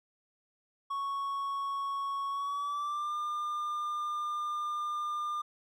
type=tone with pitch glide; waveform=triangle; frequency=1108.7 to 1202.1 Hz; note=C#6 to D6; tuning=0 to +40 cents; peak=-30 dBFS; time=0.9-5.42 s; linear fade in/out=10 ms; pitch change=+140 cents; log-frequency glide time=2.3-3.15 s; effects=none